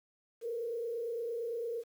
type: tone with frequency modulation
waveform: sine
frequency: 466.2 Hz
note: A#4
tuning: in tune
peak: -34 dBFS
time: 0.41-1.84 s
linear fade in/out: 50 ms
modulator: 28.8 Hz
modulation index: 0.68
effects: 10-bit